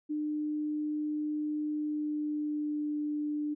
sine tone with pitch glide, 301.3 to 297.8 Hz, D4 to D4, +44 to +24 cents, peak -30 dBFS, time 0.09-3.55 s, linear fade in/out 20 ms, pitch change -20 cents, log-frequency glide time 1.68-2.98 s, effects none

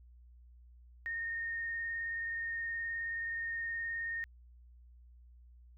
sine tone with vibrato, 1841 Hz, A#6, 22 cents flat, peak -35 dBFS, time 1.06-4.24 s, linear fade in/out 0 ms, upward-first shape square, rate 19 Hz, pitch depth 11 cents each way, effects added 60 Hz sine -55 dBFS peak until 5.77 s

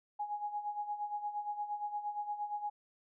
sine tone with tremolo, 830.6 Hz, G#5, in tune, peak -33 dBFS, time 0.19-2.7 s, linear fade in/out 10 ms, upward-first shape sine, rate 8.6 Hz, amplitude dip 70%, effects none

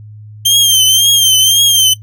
sawtooth tone with vibrato, 3155 Hz, G7, 10 cents sharp, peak -3 dBFS, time 0.45-1.94 s, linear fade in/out 10 ms, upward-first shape triangle, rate 1.9 Hz, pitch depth 79 cents each way, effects noise-tail reverb RT60 0.1 s tail -17 dB re dry + added 106 Hz sine -30 dBFS peak until 2.02 s

